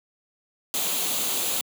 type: noise with comb filter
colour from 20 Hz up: white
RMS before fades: -26 dBFS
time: 0.74-1.61 s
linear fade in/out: 0 ms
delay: 0.28 ms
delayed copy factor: +0.5
effects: high-pass 200 Hz 12 dB/octave